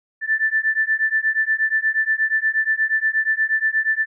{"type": "beating tone pair", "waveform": "sine", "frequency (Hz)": [1760, 1768.4], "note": ["A6", "A6"], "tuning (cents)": [0, 8], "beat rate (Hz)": 8.4, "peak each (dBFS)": -20, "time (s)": [0.21, 4.06], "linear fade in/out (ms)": 50, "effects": []}